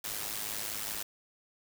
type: noise with amplitude modulation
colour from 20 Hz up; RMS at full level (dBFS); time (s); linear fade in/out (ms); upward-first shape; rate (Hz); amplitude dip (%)
white; -34; 0.04-1.03; 5; sine; 105; 70
effects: none